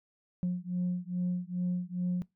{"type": "beating tone pair", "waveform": "sine", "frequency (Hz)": [177.9, 180.3], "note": ["F3", "F#3"], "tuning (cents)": [32, -45], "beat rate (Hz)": 2.4, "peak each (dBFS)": [-31, -31], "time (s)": [0.43, 2.22], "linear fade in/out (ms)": 0, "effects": ["noise-tail reverb RT60 0.2 s tail -23 dB re dry", "tanh soft clip ceiling -25 dBFS"]}